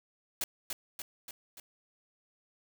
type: noise with echo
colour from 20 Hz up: white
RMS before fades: -33 dBFS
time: 0.41-0.44 s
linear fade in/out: 2 ms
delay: 290 ms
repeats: 4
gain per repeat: -4 dB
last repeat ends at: 1.6 s
effects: none